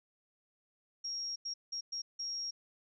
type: tone bursts at uneven times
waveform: sine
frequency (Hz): 5588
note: F8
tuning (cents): 0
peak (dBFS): -36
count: 5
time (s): 1.04-1.36 / 1.45-1.54 / 1.72-1.81 / 1.92-2.02 / 2.19-2.51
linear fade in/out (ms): 10
effects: none